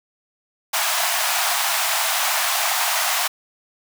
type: high-pass noise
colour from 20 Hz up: pink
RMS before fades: -21 dBFS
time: 0.73-3.28 s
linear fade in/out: 10 ms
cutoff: 640 Hz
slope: 96 dB/octave
effects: none